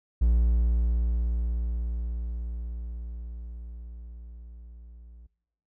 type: tone with level ramp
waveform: triangle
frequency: 58.27 Hz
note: A#1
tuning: in tune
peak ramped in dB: -16 to -44 dBFS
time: 0.21-5.27 s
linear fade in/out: 10 ms
effects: noise-tail reverb RT60 0.8 s tail -23 dB re dry